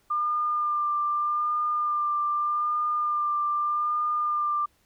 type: tone with vibrato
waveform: sine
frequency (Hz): 1198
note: D6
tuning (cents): +34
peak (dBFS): -23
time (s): 0.1-4.66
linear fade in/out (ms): 10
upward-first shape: sine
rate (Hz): 0.82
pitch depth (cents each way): 19
effects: pink hiss -66 dBFS RMS until 4.85 s